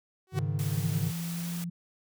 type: tone with exponential growth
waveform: sawtooth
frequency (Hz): 375.3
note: F#4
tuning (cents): +25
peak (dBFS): -26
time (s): 0.27-0.39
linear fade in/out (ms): 1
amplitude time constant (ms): 25
type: chord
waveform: triangle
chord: Ab suspended fourth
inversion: none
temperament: equal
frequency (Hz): 103.83 / 138.59 / 155.56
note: Ab2 / Db3 / Eb3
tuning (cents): 0 / 0 / 0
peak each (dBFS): -30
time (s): 0.32-1.13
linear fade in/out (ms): 50
type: noise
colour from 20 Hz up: white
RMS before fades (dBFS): -42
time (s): 0.59-1.64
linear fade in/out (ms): 0
type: tone with pitch glide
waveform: sine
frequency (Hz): 166.1 to 172.26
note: E3 to F3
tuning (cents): +13 to -23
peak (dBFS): -32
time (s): 0.77-1.7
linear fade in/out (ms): 10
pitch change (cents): +64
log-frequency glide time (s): 0.96-1.54
effects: none